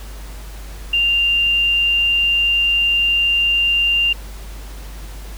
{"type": "tone", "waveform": "sine", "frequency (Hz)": 2789, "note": "F7", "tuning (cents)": -3, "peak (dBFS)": -13, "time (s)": [0.93, 4.13], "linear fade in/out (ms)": 5, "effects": ["added 50 Hz sine -30 dBFS peak until 5.37 s", "pink hiss -40 dBFS RMS until 5.37 s"]}